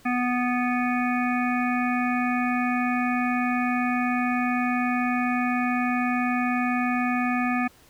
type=harmonic tone; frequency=246.9 Hz; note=B3; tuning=in tune; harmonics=1 / 3 / 5 / 7 / 9 / 10; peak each=-24 / -29 / -31 / -32 / -34 / -34 dBFS; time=0.05-7.68 s; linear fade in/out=10 ms; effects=pink hiss -55 dBFS RMS until 7.89 s